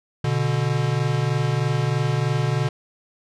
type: tone pair together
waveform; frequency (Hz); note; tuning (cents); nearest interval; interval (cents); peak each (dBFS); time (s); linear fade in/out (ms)
square; 122.3 / 145.44; B2 / D3; -16 / -16; minor third; 300; -23; 0.24-2.69; 5
effects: low-pass 6000 Hz 12 dB/octave